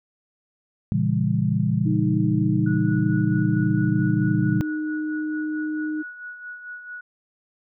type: chord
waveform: sine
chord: A# diminished seventh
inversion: none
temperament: just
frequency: 116.54 / 139.85 / 167.82 / 201.4 Hz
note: A#2 / C#3 / E3 / G3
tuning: 0 / +16 / +31 / +47 cents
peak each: -24 / -25 / -24 / -24 dBFS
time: 0.92-4.61 s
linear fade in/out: 0 ms
type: tone with pitch glide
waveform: sine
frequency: 311.1 to 307.5 Hz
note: D#4 to D#4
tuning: 0 to -20 cents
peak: -24 dBFS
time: 1.85-6.03 s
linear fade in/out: 20 ms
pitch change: -20 cents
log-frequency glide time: 2.14-4.38 s
type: tone with tremolo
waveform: sine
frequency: 1465 Hz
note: F#6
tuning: 18 cents flat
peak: -32 dBFS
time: 2.66-7.01 s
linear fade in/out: 5 ms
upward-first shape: sine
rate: 4.5 Hz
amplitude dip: 55%
effects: none